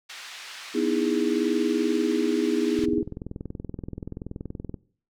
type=band-pass noise; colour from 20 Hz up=pink; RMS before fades=-41 dBFS; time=0.09-2.86 s; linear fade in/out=10 ms; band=1700 to 5200 Hz; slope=12 dB/octave
type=chord; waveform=sine; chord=E major seventh; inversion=second; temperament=just; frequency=247.2 / 309 / 329.6 / 412 Hz; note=B3 / D#4 / E4 / G#4; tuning=+2 / -12 / 0 / -14 cents; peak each=-27 dBFS; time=0.74-3.03 s; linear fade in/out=20 ms
type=click train; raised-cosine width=3 ms; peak=-21 dBFS; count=42; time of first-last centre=2.79-4.742 s; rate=21 Hz
effects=noise-tail reverb RT60 0.5 s tail -21 dB re dry